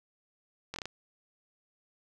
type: slowing click train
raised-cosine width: 0.2 ms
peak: -20 dBFS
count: 5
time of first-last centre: 0.74-0.856 s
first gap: 21 ms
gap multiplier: 1.22
effects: none